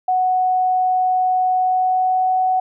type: tone with pitch glide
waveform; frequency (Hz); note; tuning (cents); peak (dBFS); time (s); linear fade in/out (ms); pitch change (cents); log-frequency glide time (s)
sine; 740 to 745.1; F#5 to F#5; 0 to +12; -14; 0.08-2.6; 5; +12; 1.55-2.35
effects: none